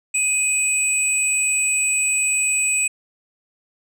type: tone pair together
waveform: sine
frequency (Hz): 2507 / 7948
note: D#7 / B8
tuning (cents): +12 / +10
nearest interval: octave + minor sixth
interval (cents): 1998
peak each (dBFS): -19 / -18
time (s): 0.14-2.88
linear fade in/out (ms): 10
effects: tanh soft clip ceiling -12 dBFS